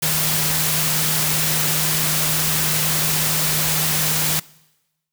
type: tone in noise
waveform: sine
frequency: 155.56 Hz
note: D#3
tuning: in tune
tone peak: -26 dBFS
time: 0.02-4.4 s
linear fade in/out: 10 ms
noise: white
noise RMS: -20 dBFS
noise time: 0.02-4.4 s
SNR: -9 dB
effects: noise-tail reverb RT60 1.0 s tail -23 dB re dry